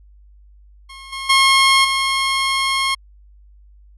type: tone with level steps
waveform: 15% pulse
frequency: 1078 Hz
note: C#6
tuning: 49 cents flat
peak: -29 / -19 / -4 / -10 dBFS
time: 0.89-2.95 s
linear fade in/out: 10 ms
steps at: 1.12 / 1.29 / 1.84 s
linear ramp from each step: 10 ms
effects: added 50 Hz sine -44 dBFS peak until 3.97 s + resampled to 24000 Hz